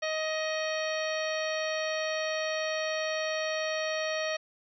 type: harmonic tone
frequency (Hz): 627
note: D#5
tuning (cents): +13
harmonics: 1 / 2 / 3 / 4 / 5 / 6 / 7 / 9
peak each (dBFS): -31 / -40 / -36 / -39 / -42 / -45 / -42 / -44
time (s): 0.02-4.37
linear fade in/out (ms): 10
effects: none